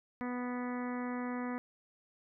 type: harmonic tone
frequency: 246.9 Hz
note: B3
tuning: in tune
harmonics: 1 / 2 / 3 / 4 / 5 / 6 / 7 / 8 / 9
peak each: -36 / -44 / -47 / -46 / -48 / -53 / -51 / -50 / -57 dBFS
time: 0.21-1.58 s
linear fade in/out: 0 ms
effects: none